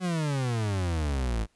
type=exponential sweep; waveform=40% pulse; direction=down; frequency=187.4 to 51.91 Hz; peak=-25 dBFS; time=0-1.47 s; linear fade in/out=50 ms; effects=pink hiss -69 dBFS RMS until 1.55 s + resampled to 24000 Hz